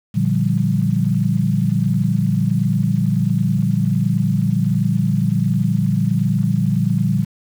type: chord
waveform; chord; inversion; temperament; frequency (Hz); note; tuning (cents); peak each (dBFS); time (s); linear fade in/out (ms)
sine; G minor seventh; first; equal; 116.54 / 146.83 / 174.61 / 196; Bb2 / D3 / F3 / G3; 0 / 0 / 0 / 0; -20; 0.14-7.25; 20
effects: 7-bit